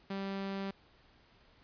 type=tone; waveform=sawtooth; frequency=195.5 Hz; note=G3; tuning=4 cents flat; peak=-32 dBFS; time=0.1-0.71 s; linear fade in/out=5 ms; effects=pink hiss -64 dBFS RMS until 1.63 s + resampled to 11025 Hz